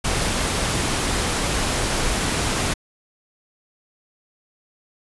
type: noise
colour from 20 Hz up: pink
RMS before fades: -22 dBFS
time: 0.04-2.74 s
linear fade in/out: 10 ms
effects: resampled to 24000 Hz